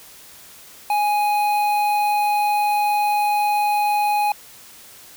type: tone with notch filter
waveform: square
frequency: 831 Hz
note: G#5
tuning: 1 cent sharp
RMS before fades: -19 dBFS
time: 0.9-4.32 s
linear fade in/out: 2 ms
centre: 6600 Hz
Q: 0.53
effects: white hiss -44 dBFS RMS until 5.16 s